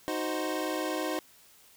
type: chord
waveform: 25% pulse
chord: C diminished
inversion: first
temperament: equal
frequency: 311.1 / 370 / 523.3 Hz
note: Eb4 / Gb4 / C5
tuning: 0 / 0 / 0 cents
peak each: -29 / -32 / -32 dBFS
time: 0.08-1.19 s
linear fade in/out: 0 ms
effects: white hiss -58 dBFS RMS until 1.76 s